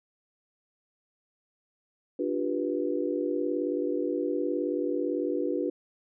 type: chord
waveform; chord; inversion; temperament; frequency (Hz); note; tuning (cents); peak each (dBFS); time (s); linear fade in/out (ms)
sine; G dominant seventh; second; just; 294 / 352.8 / 392 / 490; D4 / F4 / G4 / B4; +2 / +18 / 0 / -14; -31 / -31 / -34 / -32; 2.19-5.7; 5
effects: none